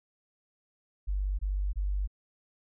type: tone bursts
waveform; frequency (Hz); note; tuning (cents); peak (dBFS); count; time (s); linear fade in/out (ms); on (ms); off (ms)
sine; 48.73; G1; -10; -27; 3; 1.07-2.076; 20; 320; 23
effects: none